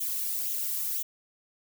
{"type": "noise with flanger", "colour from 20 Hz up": "violet", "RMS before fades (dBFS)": -31, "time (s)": [0, 1.03], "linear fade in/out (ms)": 10, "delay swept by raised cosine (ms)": [0.29, 1.79], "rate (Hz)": 2, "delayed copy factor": 0.55, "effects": []}